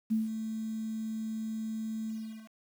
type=tone with ADSR envelope; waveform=sine; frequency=220.3 Hz; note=A3; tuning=2 cents sharp; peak=-24 dBFS; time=0.1-2.51 s; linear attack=20 ms; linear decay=160 ms; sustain=-9 dB; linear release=420 ms; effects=9-bit

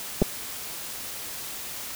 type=clicks; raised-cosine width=2 ms; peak=-7 dBFS; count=2; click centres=0.218 / 0.223 s; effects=white hiss -36 dBFS RMS until 1.95 s

